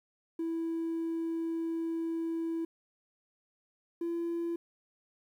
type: tone pair in turn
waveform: triangle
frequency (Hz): 329.6 / 338.5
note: E4 / E4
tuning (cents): 0 / +46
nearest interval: unison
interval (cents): 46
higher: second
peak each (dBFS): -28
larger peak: neither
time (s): 0.39-2.65 / 4.01-4.56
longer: first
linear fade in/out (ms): 5
effects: tanh soft clip ceiling -27 dBFS + 11-bit